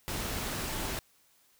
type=tone in noise; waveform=sine; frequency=880 Hz; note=A5; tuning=in tune; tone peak=-45 dBFS; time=0.68-0.9 s; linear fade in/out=0 ms; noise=pink; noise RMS=-35 dBFS; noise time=0.08-0.99 s; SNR=-13 dB; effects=white hiss -66 dBFS RMS until 1.59 s